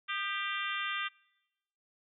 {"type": "harmonic tone with a mistuned harmonic", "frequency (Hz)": 394.1, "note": "G4", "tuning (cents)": 9, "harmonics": [3, 4, 5, 6, 7, 8, 9], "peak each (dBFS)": [-38, -39, -40, -41, -41, -42, -43], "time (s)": [0.08, 1.09], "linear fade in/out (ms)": 20, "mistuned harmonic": 3, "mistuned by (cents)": 51, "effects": ["noise-tail reverb RT60 1.0 s tail -26 dB re dry"]}